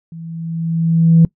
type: tone with level ramp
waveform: sine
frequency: 164.81 Hz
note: E3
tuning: in tune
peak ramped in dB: -29 to -3 dBFS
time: 0.12-1.25 s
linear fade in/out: 2 ms
effects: noise-tail reverb RT60 0.1 s tail -22 dB re dry + tanh soft clip ceiling -1 dBFS